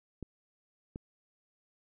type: clicks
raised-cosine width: 3 ms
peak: -27 dBFS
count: 2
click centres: 0.227 / 0.959 s
effects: none